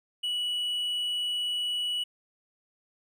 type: tone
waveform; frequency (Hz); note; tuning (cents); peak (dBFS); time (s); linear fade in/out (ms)
triangle; 2941; F#7; -11; -26; 0.23-2.04; 10
effects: none